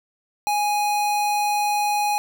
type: tone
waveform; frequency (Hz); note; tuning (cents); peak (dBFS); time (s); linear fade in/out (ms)
square; 830; G#5; -1; -20; 0.47-2.18; 0
effects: none